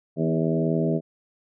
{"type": "harmonic tone with a mistuned harmonic", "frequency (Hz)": 80.9, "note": "E2", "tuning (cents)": -32, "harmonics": [2, 3, 4, 5, 6, 7, 8], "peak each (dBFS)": [-24, -27, -29, -28, -34, -33, -31], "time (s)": [0.16, 1.01], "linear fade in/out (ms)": 50, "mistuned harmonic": 4, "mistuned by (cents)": -19, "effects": []}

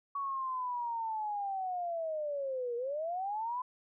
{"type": "linear two-way sweep", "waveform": "sine", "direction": "down then up", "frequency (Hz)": [1126, 467.3, 1018], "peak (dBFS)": -33, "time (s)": [0.15, 3.62], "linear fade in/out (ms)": 5, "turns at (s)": 2.76, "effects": []}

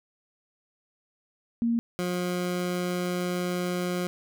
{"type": "tone pair in turn", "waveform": ["sine", "20% pulse"], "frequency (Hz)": [233.1, 178.69], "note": ["A#3", "F3"], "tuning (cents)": [0, 40], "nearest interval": "perfect fourth", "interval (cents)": 460, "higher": "first", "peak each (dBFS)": -22, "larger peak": "neither", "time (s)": [[1.62, 1.79], [1.99, 4.07]], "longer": "second", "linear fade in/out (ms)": 0, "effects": []}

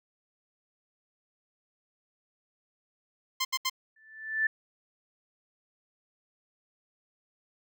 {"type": "tone bursts", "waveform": "10% pulse", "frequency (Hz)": 1046.5, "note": "C6", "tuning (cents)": 0, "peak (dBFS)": -18, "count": 3, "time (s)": [3.4, 3.698], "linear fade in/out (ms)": 10, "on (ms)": 50, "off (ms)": 74}
{"type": "tone with exponential growth", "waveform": "sine", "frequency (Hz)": 1760, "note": "A6", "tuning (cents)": 0, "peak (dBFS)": -21, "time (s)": [3.96, 4.47], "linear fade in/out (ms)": 5, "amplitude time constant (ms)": 110}
{"effects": []}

